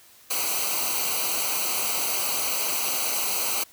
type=noise with comb filter; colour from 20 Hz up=white; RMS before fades=-26 dBFS; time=0.3-3.64 s; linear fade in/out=10 ms; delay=0.57 ms; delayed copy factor=-0.85; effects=white hiss -53 dBFS RMS until 3.72 s